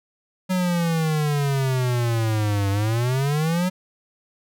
square exponential two-way sweep, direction down then up, 187 to 98 to 187 Hz, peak -20 dBFS, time 0.49-3.7 s, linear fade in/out 20 ms, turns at 2.7 s, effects none

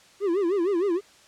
triangle tone with vibrato, 370 Hz, F#4, in tune, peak -19 dBFS, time 0.2-1.01 s, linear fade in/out 50 ms, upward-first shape sine, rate 6.5 Hz, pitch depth 190 cents each way, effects white hiss -54 dBFS RMS until 1.27 s + low-pass 7000 Hz 12 dB/octave

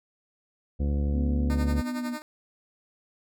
harmonic tone, 71.6 Hz, D2, 43 cents flat, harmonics 1 / 2 / 3 / 4 / 5 / 6 / 7 / 8 / 10, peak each -24 / -34 / -33 / -38 / -44 / -50 / -41 / -51 / -54 dBFS, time 0.79-1.82 s, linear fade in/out 20 ms
sine tone with vibrato, 245.9 Hz, B3, 7 cents flat, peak -29 dBFS, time 1.12-2.18 s, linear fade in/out 50 ms, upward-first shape sine, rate 2.8 Hz, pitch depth 18 cents each way
10% pulse tone with tremolo, 304.7 Hz, D#4, 36 cents flat, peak -25 dBFS, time 1.5-2.22 s, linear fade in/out 0 ms, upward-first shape sine, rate 11 Hz, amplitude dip 75%
effects none

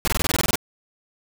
pink noise bursts, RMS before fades -21 dBFS, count 11, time 0.05-0.556 s, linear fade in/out 0 ms, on 26 ms, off 22 ms, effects none

